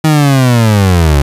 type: linear sweep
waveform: 30% pulse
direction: down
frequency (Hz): 158.8 to 67.5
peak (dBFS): -3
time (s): 0.04-1.22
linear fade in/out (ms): 5
effects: resampled to 32000 Hz + 7-bit